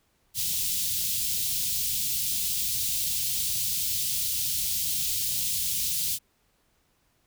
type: band-stop noise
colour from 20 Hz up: white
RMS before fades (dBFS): -28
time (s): 0.34-6.19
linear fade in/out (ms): 50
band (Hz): 170 to 3100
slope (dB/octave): 24
effects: pink hiss -69 dBFS RMS until 7.26 s